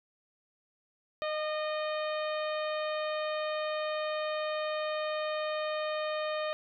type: harmonic tone with a mistuned harmonic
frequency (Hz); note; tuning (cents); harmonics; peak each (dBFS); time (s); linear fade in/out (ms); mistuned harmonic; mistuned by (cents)
615; D#5; -20; 1 / 2 / 3 / 4 / 5 / 6 / 7; -32 / -38 / -42 / -44 / -46 / -48 / -49; 1.22-6.53; 0; 2; -17
effects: none